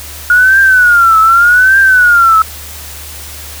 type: tone with vibrato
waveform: sine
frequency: 1438 Hz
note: F#6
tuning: 50 cents flat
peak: -3 dBFS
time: 0.3-2.42 s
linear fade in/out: 2 ms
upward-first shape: triangle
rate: 0.84 Hz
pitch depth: 180 cents each way
effects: added 74 Hz sine -30 dBFS peak until 3.6 s + white hiss -28 dBFS RMS until 3.6 s